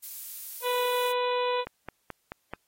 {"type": "noise", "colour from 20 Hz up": "violet", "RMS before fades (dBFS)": -38, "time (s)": [0.02, 1.13], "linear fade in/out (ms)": 20}
{"type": "harmonic tone", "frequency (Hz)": 493.9, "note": "B4", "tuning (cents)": 0, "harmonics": [1, 2, 3, 4, 5, 6, 7, 8], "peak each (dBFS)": [-27, -29, -42, -43, -38, -43, -40, -42], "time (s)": [0.62, 1.65], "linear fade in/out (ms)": 50}
{"type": "click train", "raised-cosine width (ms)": 0.5, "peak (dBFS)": -21, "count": 5, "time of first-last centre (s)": [1.67, 2.536], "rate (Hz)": 4.62}
{"effects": ["white hiss -73 dBFS RMS until 2.67 s", "AAC 48 kbps"]}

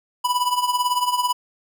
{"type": "tone with tremolo", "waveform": "square", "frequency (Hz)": 987.8, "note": "B5", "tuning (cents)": 0, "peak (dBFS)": -16, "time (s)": [0.24, 1.33], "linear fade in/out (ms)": 10, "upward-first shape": "triangle", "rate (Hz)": 18, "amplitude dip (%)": 80, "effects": []}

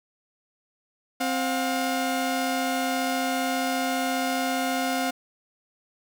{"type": "tone pair together", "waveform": "sawtooth", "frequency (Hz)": [262.6, 713], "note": ["C4", "F5"], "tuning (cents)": [6, 36], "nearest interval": "octave + perfect fourth", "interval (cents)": 1730, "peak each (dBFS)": -23, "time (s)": [1.2, 5.11], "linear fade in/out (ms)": 10, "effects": []}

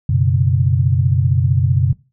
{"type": "chord", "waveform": "sine", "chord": "F# suspended fourth", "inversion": "none", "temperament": "just", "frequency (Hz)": [92.5, 123.33, 138.75], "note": ["F#2", "B2", "C#3"], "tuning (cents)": [0, -2, 2], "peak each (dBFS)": -16, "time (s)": [0.09, 1.93], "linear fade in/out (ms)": 5, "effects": ["noise-tail reverb RT60 0.3 s tail -20 dB re dry"]}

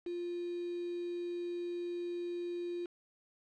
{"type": "tone with quantisation", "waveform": "sine", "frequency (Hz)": 349.2, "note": "F4", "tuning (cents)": 0, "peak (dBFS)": -36, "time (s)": [0.06, 2.86], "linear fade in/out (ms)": 5, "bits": 8, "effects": ["low-pass 3000 Hz 12 dB/octave"]}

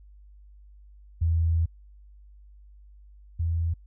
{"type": "tone pair in turn", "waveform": "sine", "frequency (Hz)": [82.41, 83.37], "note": ["E2", "E2"], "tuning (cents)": [0, 20], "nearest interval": "unison", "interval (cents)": 20, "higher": "second", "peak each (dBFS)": [-20, -23], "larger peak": "first", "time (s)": [[1.21, 1.66], [3.39, 3.74]], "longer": "first", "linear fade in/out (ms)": 10, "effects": ["added 50 Hz sine -48 dBFS peak until 3.86 s"]}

